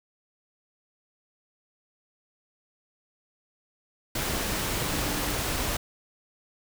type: tone in noise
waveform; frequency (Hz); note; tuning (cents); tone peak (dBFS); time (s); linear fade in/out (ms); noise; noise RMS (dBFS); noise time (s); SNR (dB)
sine; 293.7; D4; 0; -36; 4.89-5.34; 5; pink; -29; 4.15-5.77; -10
effects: none